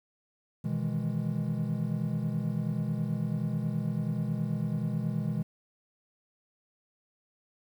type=chord; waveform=triangle; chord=E major seventh; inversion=second; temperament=equal; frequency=123.47 / 155.56 / 164.81 / 207.7 Hz; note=B2 / D#3 / E3 / G#3; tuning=0 / 0 / 0 / 0 cents; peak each=-32 dBFS; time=0.64-5.43 s; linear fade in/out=10 ms; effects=10-bit